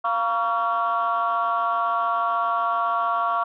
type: tone cluster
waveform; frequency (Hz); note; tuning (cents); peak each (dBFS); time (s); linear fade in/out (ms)
sine; 693 / 943 / 1129 / 1372; F5 / A#5 / C#6 / F6; -14 / +20 / +31 / -31; -25 / -28 / -22 / -27; 0.04-3.44; 10
effects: tanh soft clip ceiling -14 dBFS